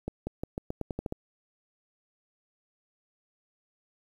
accelerating click train, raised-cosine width 2 ms, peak -19 dBFS, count 10, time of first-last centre 0.08-1.124 s, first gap 190 ms, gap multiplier 0.87, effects 9-bit

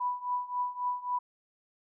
sine tone with tremolo, 987.8 Hz, B5, in tune, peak -26 dBFS, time 0-1.19 s, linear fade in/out 10 ms, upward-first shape triangle, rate 3.7 Hz, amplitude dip 90%, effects none

